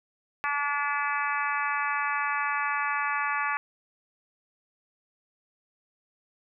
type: harmonic tone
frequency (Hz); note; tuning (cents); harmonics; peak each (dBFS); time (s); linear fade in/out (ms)
288; D4; -34; 3 / 4 / 5 / 6 / 7 / 8 / 9; -33 / -30 / -34 / -32 / -36 / -37 / -38; 0.44-3.57; 0
effects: none